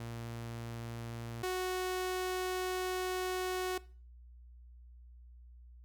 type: tone pair in turn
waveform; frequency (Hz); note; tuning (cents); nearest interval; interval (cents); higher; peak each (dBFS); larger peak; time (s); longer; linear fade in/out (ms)
sawtooth; 116.54 / 368.8; A#2 / F#4; 0 / -6; octave + minor sixth; 1994; second; -37 / -29; second; 0-1.43 / 1.43-3.78; second; 5
effects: noise-tail reverb RT60 0.4 s tail -20 dB re dry + added 60 Hz sine -52 dBFS peak until 5.84 s